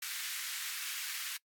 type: high-pass noise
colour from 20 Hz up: pink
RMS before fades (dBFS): -40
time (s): 0.02-1.37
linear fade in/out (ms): 5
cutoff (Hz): 1600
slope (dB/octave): 24
effects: noise-tail reverb RT60 0.1 s tail -23 dB re dry + AAC 64 kbps